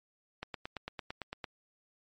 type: click train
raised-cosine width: 0.3 ms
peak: -22 dBFS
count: 10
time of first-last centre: 0.43-1.442 s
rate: 8.89 Hz
effects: MP3 48 kbps